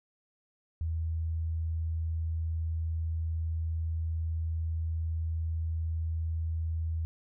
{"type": "tone", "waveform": "sine", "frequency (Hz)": 81.2, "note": "E2", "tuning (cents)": -26, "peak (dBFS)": -29, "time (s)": [0.81, 7.05], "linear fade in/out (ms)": 0, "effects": []}